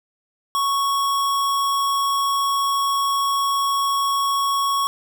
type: tone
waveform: square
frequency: 1108.7 Hz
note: C#6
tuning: in tune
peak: -19 dBFS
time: 0.55-4.87 s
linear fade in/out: 0 ms
effects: none

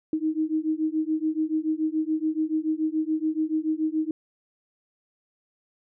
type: beating tone pair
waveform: sine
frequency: 310.2 / 317.2 Hz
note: D#4 / D#4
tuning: -5 / +33 cents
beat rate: 7 Hz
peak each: -26 / -26 dBFS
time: 0.13-4.11 s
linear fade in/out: 2 ms
effects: none

